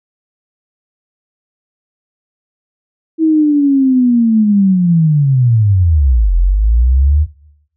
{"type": "linear two-way sweep", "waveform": "sine", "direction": "down then up", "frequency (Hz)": [324.6, 41.76, 78], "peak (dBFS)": -7, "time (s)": [3.18, 7.27], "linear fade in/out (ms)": 50, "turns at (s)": 6.36, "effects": ["noise-tail reverb RT60 0.8 s tail -20 dB re dry"]}